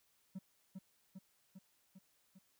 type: tone with echo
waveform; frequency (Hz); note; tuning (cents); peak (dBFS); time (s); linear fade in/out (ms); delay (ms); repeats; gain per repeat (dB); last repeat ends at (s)
triangle; 189.8; F#3; +44; -39; 0.35-0.39; 10; 400; 5; -3; 2.39
effects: tanh soft clip ceiling -35 dBFS + white hiss -75 dBFS RMS until 2.59 s